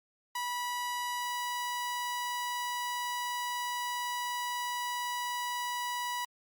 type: tone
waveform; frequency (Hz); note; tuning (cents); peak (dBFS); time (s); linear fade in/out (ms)
sawtooth; 977; B5; -19; -29; 0.35-6.25; 5
effects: Opus 48 kbps